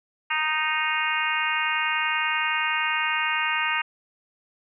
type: harmonic tone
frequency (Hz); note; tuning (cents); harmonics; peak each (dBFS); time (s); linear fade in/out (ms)
310.2; D#4; -5; 3 / 4 / 5 / 6 / 7 / 8 / 9; -30 / -30 / -30 / -30 / -30 / -30 / -30; 0.3-3.82; 10
effects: none